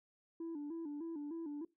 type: tone with vibrato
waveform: sine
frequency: 311.1 Hz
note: D#4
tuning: in tune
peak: -38 dBFS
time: 0.4-1.65 s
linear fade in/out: 5 ms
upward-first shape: square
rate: 3.3 Hz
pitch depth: 110 cents each way
effects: noise-tail reverb RT60 0.2 s tail -20 dB re dry + tanh soft clip ceiling -39 dBFS